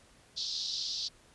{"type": "band-pass noise", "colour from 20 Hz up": "white", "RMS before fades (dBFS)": -36, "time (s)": [0.36, 1.09], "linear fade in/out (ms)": 20, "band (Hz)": [3700, 5200], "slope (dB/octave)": 48, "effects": ["pink hiss -61 dBFS RMS until 1.34 s", "resampled to 24000 Hz"]}